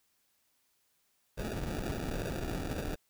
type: noise with sample-and-hold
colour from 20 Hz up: pink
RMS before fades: -36 dBFS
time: 1.37-2.96 s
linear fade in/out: 20 ms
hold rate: 1050 Hz
effects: white hiss -74 dBFS RMS until 3.09 s